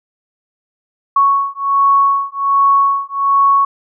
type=beating tone pair; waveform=sine; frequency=1108.7 / 1110 Hz; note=C#6 / C#6; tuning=0 / +2 cents; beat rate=1.3 Hz; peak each=-13 dBFS; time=1.16-3.65 s; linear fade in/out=5 ms; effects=none